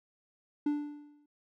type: tone with exponential decay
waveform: triangle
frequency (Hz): 293.7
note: D4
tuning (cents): 0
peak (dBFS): -23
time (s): 0.66-1.26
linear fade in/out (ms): 5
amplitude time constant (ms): 130
effects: none